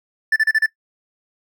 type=tone bursts; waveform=triangle; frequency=1760 Hz; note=A6; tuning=in tune; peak=-11 dBFS; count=5; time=0.32-0.661 s; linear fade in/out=5 ms; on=41 ms; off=34 ms; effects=noise-tail reverb RT60 0.1 s tail -18 dB re dry

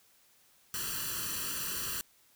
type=noise with comb filter; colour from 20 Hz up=white; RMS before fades=-36 dBFS; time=0.74-2.01 s; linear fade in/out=0 ms; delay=0.68 ms; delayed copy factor=+0.95; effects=white hiss -65 dBFS RMS until 2.35 s

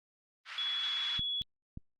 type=band-pass noise; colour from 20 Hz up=pink; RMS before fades=-43 dBFS; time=0.45-1.21 s; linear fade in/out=50 ms; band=1300 to 4200 Hz; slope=24 dB/octave
type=tone; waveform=sine; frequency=3379 Hz; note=G#7; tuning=29 cents sharp; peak=-32 dBFS; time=0.58-1.42 s; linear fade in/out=0 ms
type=clicks; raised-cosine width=5 ms; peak=-28 / -36 / -30 dBFS; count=3; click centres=1.194 / 1.414 / 1.774 s
effects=Opus 32 kbps

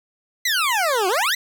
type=exponential two-way sweep; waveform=20% pulse; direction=down then up; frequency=2072 to 353 to 2072 Hz; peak=-13 dBFS; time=0.45-1.35 s; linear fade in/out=5 ms; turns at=1.08 s; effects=none

